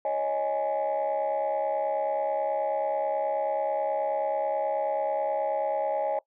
sine chord, C# suspended second, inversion none, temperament just, 554.4 / 623.7 / 831.5 Hz, C#5 / D#5 / G#5, 0 / +4 / +2 cents, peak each -28 dBFS, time 0.05-6.19 s, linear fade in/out 2 ms, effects noise-tail reverb RT60 0.1 s tail -20 dB re dry + tanh soft clip ceiling -20 dBFS

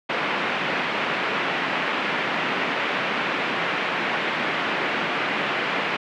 white band-pass noise, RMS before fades -25 dBFS, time 0.09-5.97 s, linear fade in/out 10 ms, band 160 to 2600 Hz, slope 24 dB/octave, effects none

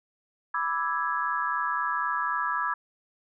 sine chord, E dominant seventh, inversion second, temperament equal, 987.8 / 1174.7 / 1318.5 / 1661.2 Hz, B5 / D6 / E6 / G#6, 0 / 0 / 0 / 0 cents, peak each -31 dBFS, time 0.54-2.74 s, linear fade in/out 5 ms, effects none

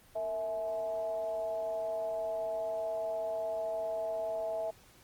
sine tone with frequency modulation, 653 Hz, E5, 17 cents flat, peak -32 dBFS, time 0.15-4.71 s, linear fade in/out 10 ms, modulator 195 Hz, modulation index 0.51, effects pink hiss -60 dBFS RMS until 5.03 s + Opus 24 kbps

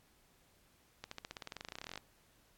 accelerating click train, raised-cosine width 0.2 ms, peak -26 dBFS, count 24, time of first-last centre 1.04-1.976 s, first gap 74 ms, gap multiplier 0.94, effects pink hiss -69 dBFS RMS until 2.57 s + AAC 64 kbps

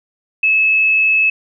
sine tone, 2596 Hz, E7, 27 cents flat, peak -10 dBFS, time 0.43-1.3 s, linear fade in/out 5 ms, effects none

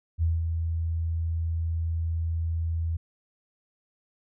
sine tone with ADSR envelope, 82.41 Hz, E2, in tune, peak -20 dBFS, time 0.18-2.97 s, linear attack 44 ms, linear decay 190 ms, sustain -5 dB, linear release 9 ms, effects none

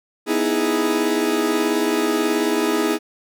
40% pulse chord, E major seventh, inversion second, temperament equal, 246.9 / 311.1 / 329.6 / 415.3 Hz, B3 / D#4 / E4 / G#4, 0 / 0 / 0 / 0 cents, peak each -25 / -22 / -23 / -21 dBFS, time 0.26-2.99 s, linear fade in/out 50 ms, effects none

